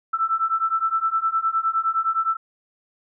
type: beating tone pair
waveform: sine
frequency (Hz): 1321 / 1330.7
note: E6 / E6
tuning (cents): +3 / +16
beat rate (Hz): 9.7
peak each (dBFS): -23 / -22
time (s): 0.13-2.37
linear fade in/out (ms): 10
effects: none